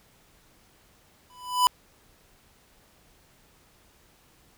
square tone with exponential growth, 995 Hz, B5, 13 cents sharp, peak -15 dBFS, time 1.3-1.67 s, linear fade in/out 0 ms, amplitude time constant 79 ms, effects pink hiss -60 dBFS RMS until 4.57 s

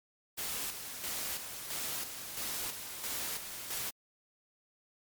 white noise with tremolo, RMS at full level -37 dBFS, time 0.37-3.91 s, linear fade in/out 20 ms, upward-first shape square, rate 1.5 Hz, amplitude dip 50%, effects MP3 96 kbps

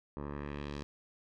10% pulse tone with low-pass filter sweep, 72.2 Hz, D2, 29 cents flat, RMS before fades -41 dBFS, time 0.17-0.83 s, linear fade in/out 0 ms, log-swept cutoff 950 to 5600 Hz, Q 1.3, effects none

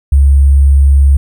sine tone with sample-and-hold, 69.3 Hz, C#2, in tune, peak -3 dBFS, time 0.12-1.17 s, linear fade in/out 5 ms, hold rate 8820 Hz, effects none

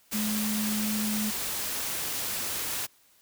sine tone in noise, 212.9 Hz, G#3, 43 cents sharp, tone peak -28 dBFS, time 0.13-1.31 s, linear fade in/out 20 ms, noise white, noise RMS -32 dBFS, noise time 0.11-2.87 s, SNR +1 dB, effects white hiss -62 dBFS RMS until 3.21 s

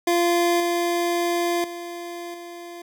25% pulse tone with level steps, 345.5 Hz, F4, 19 cents flat, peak -14 / -17 / -28 / -32 dBFS, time 0.07-2.82 s, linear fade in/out 5 ms, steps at 0.6 / 1.64 / 2.34 s, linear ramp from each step 2 ms, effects none

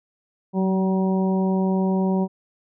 harmonic tone with a mistuned harmonic, 190 Hz, F#3, 46 cents sharp, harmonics 1 / 2 / 3 / 4 / 5, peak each -19 / -26 / -31 / -33 / -33 dBFS, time 0.53-2.28 s, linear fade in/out 50 ms, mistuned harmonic 1, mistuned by -16 cents, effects none

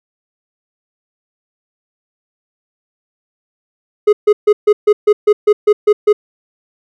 triangle tone bursts, 418.9 Hz, G#4, 15 cents sharp, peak -3 dBFS, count 11, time 4.07-6.13 s, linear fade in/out 10 ms, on 60 ms, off 140 ms, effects none

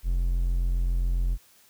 triangle tone, 43.65 Hz, F1, in tune, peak -20 dBFS, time 0.03-1.38 s, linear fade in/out 50 ms, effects white hiss -58 dBFS RMS until 1.69 s

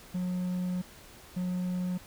triangle tone pair in turn, 180.9 / 180.9 Hz, F#3 / F#3, -39 / -39 cents, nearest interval unison, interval 0 cents, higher neither, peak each -27 dBFS, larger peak neither, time 0.14-0.82 / 1.36-1.98 s, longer first, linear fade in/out 10 ms, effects pink hiss -52 dBFS RMS until 2.06 s

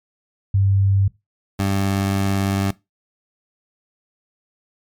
sine / 20% pulse tone pair in turn, 98 / 98 Hz, G2 / G2, 0 / 0 cents, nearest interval unison, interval 0 cents, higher neither, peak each -13 dBFS, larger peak neither, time 0.54-1.08 / 1.59-2.71 s, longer second, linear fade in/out 5 ms, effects noise-tail reverb RT60 0.2 s tail -19 dB re dry + MP3 96 kbps

